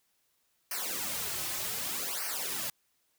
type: noise with flanger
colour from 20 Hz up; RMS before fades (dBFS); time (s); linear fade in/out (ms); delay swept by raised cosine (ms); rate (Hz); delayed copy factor
white; -35; 0.71-2.7; 2; 0.27 to 4.37; 0.65; -0.95
effects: white hiss -74 dBFS RMS until 3.18 s